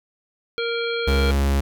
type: harmonic tone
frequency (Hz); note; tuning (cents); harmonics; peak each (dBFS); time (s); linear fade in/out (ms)
466.2; A#4; 0; 1 / 3 / 5 / 7 / 9; -24 / -29 / -31 / -32 / -34; 0.58-1.31; 0
type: tone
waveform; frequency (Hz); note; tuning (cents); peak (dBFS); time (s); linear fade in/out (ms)
45% pulse; 69.3; C#2; 0; -17; 1.07-1.61; 10
effects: none